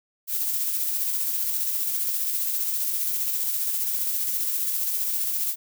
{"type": "noise with tremolo", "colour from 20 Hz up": "violet", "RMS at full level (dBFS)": -25, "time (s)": [0.27, 5.56], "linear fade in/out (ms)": 50, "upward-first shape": "square", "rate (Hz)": 15, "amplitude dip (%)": 25, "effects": []}